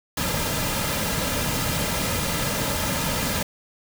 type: noise with comb filter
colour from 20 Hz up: pink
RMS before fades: -25 dBFS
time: 0.17-3.43 s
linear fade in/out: 5 ms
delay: 2.7 ms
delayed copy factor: -0.55
effects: none